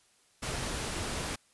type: noise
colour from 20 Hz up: pink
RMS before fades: -35 dBFS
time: 0.42-1.36 s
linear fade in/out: 10 ms
effects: white hiss -66 dBFS RMS until 1.53 s + resampled to 24000 Hz